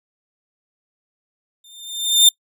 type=tone with exponential growth; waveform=sawtooth; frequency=3606 Hz; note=A7; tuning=42 cents sharp; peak=-3 dBFS; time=1.64-2.29 s; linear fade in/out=5 ms; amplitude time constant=140 ms; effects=noise-tail reverb RT60 0.1 s tail -25 dB re dry